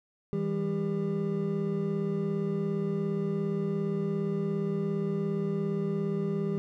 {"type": "tone cluster", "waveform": "triangle", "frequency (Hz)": [161.7, 199, 399.1], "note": ["E3", "G3", "G4"], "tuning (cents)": [-33, 26, 31], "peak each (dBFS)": -30, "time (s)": [0.33, 6.58], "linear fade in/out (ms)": 0, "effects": []}